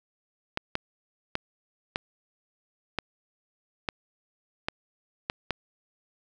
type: clicks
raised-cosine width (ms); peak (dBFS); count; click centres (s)
0.3; -11; 9; 0.574 / 0.754 / 1.354 / 1.959 / 2.987 / 3.888 / 4.685 / 5.299 / 5.507
effects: none